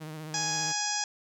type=tone with vibrato; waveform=sawtooth; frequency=155.56 Hz; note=D#3; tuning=in tune; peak=-34 dBFS; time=0-0.73 s; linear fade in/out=20 ms; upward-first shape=triangle; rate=15 Hz; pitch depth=49 cents each way
type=harmonic tone; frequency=832 Hz; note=G#5; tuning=3 cents sharp; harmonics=1 / 2 / 3 / 4 / 5 / 6 / 7 / 8 / 9; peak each=-35 / -37 / -41 / -40 / -45 / -34 / -34 / -37 / -40 dBFS; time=0.34-1.04 s; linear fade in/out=2 ms
effects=none